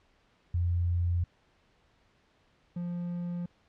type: tone pair in turn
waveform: sine / triangle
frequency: 87 / 174.6 Hz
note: F2 / F3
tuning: -6 / 0 cents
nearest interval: octave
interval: 1206 cents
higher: second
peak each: -25 / -30 dBFS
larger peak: first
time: 0.54-1.24 / 2.76-3.46 s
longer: neither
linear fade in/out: 5 ms
effects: pink hiss -67 dBFS RMS until 3.68 s + low-pass 4000 Hz 12 dB/octave